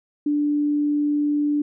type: tone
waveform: sine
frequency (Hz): 293.7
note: D4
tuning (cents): 0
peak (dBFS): -18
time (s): 0.26-1.62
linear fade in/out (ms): 5
effects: none